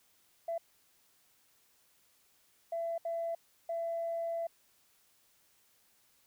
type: tone bursts at uneven times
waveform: sine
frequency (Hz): 670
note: E5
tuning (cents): +28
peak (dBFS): -32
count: 4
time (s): 0.48-0.58 / 2.72-2.98 / 3.05-3.35 / 3.69-4.47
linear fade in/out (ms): 5
effects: tanh soft clip ceiling -28 dBFS + white hiss -69 dBFS RMS until 6.26 s